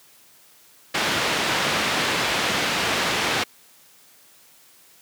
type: low-pass noise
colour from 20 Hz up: white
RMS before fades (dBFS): -23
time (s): 0.94-3.44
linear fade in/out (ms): 10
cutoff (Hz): 3200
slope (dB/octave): 12
effects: white hiss -53 dBFS RMS until 5.01 s + high-pass 100 Hz 12 dB/octave